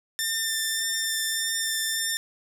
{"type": "tone with vibrato", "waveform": "10% pulse", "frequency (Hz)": 1792, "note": "A6", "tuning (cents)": 31, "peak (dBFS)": -16, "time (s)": [0.19, 2.17], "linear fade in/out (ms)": 0, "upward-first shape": "sine", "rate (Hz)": 1.7, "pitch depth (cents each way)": 10, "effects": []}